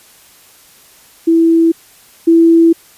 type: tone pair in turn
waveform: sine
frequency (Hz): 330 / 331.7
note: E4 / E4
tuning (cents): +2 / +11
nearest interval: unison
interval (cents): 9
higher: second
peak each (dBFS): -6 / -4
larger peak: second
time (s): 1.27-1.72 / 2.27-2.73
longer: second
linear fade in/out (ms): 10
effects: white hiss -44 dBFS RMS until 2.97 s + resampled to 32000 Hz